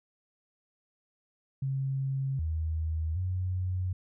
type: tone with pitch steps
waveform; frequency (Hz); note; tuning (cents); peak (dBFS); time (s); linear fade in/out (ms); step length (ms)
sine; 135 / 79.7 / 91.8; C#3 / D#2 / F#2; -45 / +42 / -13; -28; 1.62-3.93; 5; 770
effects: none